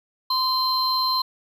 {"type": "tone pair together", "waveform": "triangle", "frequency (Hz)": [1032, 4128], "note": ["C6", "C8"], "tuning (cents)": [-24, -24], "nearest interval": "2 octaves", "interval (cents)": 2400, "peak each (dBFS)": -21, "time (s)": [0.3, 1.22], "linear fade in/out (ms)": 5, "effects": []}